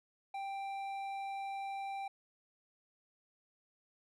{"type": "tone with hard clipping", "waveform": "sine", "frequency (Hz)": 786, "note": "G5", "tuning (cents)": 4, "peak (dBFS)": -40, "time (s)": [0.34, 2.08], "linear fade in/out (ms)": 5, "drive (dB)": 8, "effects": []}